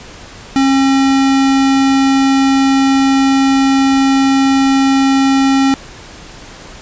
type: tone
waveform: square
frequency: 270 Hz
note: C#4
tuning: 45 cents flat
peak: -9 dBFS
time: 0.56-5.74 s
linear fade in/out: 0 ms
effects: pink hiss -34 dBFS RMS until 6.81 s + resampled to 16000 Hz